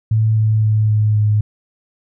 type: tone with pitch steps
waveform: sine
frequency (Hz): 110 / 108.93 / 107.86 / 106.81 / 105.76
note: A2 / A2 / A2 / G#2 / G#2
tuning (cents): 0 / -17 / -34 / +49 / +32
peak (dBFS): -11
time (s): 0.11-1.41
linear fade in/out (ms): 5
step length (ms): 260
effects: none

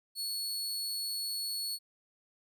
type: tone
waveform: sawtooth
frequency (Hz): 4395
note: C#8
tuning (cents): -16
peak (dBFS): -31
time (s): 0.15-1.79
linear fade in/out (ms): 50
effects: none

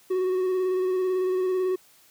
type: tone with vibrato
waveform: triangle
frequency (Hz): 370.5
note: F#4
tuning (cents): +2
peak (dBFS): -20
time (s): 0.1-1.76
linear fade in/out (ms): 10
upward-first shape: square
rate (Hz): 18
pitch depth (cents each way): 19
effects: white hiss -57 dBFS RMS until 2.1 s + high-pass 80 Hz 12 dB/octave

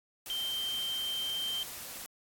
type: tone in noise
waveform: sine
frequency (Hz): 3136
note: G7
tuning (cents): 0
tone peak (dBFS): -32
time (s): 0.3-1.63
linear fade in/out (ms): 0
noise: white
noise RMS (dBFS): -43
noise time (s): 0.26-2.06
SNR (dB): +8
effects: AAC 64 kbps

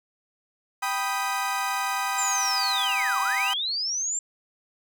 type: chord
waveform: 30% pulse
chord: G augmented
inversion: none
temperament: equal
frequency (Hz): 784 / 987.8 / 1244.5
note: G5 / B5 / D#6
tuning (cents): 0 / 0 / 0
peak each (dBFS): -27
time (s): 0.82-3.54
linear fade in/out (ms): 10
type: linear two-way sweep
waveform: sine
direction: down then up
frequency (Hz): 7440 to 945 to 7440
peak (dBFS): -25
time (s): 2.18-4.19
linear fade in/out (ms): 2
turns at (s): 3.2
effects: none

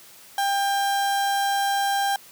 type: tone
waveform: 35% pulse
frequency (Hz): 796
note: G5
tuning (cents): +26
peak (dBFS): -19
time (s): 0.38-2.16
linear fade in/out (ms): 2
effects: white hiss -48 dBFS RMS until 2.31 s + high-pass 80 Hz 12 dB/octave

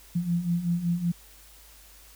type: beating tone pair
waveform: sine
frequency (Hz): 168.9 / 174.2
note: E3 / F3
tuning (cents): +42 / -4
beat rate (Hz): 5.3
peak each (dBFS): -30 / -25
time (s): 0.15-1.12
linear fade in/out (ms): 10
effects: added 51 Hz sine -54 dBFS peak until 2.15 s + white hiss -53 dBFS RMS until 2.15 s

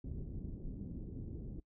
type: low-pass noise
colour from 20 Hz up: pink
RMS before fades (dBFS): -44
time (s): 0.04-1.6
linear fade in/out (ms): 5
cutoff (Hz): 330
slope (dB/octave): 24
effects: noise-tail reverb RT60 0.1 s tail -22 dB re dry

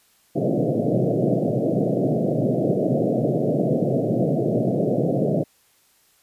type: band-pass noise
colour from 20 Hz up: pink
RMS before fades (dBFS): -21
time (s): 0.35-5.44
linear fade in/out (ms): 20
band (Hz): 120 to 680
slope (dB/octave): 96
effects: white hiss -60 dBFS RMS until 6.22 s + resampled to 32000 Hz

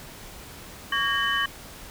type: tone cluster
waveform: sine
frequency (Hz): 1128 / 1634 / 1850 / 3010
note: C#6 / G#6 / A#6 / F#7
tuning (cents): +30 / -29 / -14 / +29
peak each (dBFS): -27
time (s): 0.92-1.46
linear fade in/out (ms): 5
effects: tanh soft clip ceiling -14 dBFS + pink hiss -43 dBFS RMS until 1.9 s

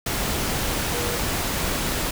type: tone in noise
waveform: sine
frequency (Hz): 482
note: B4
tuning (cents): -42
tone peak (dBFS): -30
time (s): 0.94-1.16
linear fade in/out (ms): 5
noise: pink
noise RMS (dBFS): -25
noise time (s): 0.06-2.11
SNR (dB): -8
effects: none

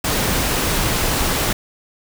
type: noise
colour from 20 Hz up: pink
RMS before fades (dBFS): -19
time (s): 0.04-1.53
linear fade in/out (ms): 5
effects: none

